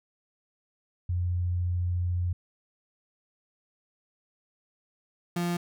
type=tone pair in turn; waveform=sine / 35% pulse; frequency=88.6 / 173.75 Hz; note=F2 / F3; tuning=+25 / -9 cents; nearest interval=octave; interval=1166 cents; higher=second; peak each=-25 dBFS; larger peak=neither; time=1.09-2.33 / 5.36-5.57 s; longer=first; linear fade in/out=5 ms; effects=none